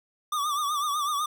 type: tone with vibrato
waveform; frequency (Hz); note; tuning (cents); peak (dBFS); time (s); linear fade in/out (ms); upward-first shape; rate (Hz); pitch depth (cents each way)
square; 1179; D6; +6; -26; 0.32-1.26; 5; triangle; 8; 100
effects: none